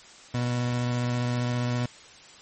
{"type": "tone with vibrato", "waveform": "30% pulse", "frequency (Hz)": 122.2, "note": "B2", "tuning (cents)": -18, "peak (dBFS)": -22, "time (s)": [0.34, 1.86], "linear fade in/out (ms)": 5, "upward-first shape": "triangle", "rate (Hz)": 15, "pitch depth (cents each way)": 12, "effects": ["white hiss -49 dBFS RMS until 2.41 s", "MP3 32 kbps"]}